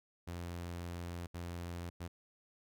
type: tone bursts at uneven times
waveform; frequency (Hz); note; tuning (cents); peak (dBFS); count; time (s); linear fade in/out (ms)
sawtooth; 86.6; F2; -14; -37; 3; 0.27-1.27 / 1.34-1.9 / 2-2.08; 10
effects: none